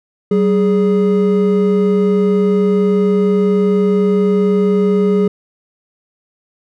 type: tone pair together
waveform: triangle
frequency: 190.97 / 415.3 Hz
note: G3 / G#4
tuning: -45 / 0 cents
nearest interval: octave + minor second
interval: 1345 cents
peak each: -11 dBFS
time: 0.31-5.28 s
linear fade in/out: 5 ms
effects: none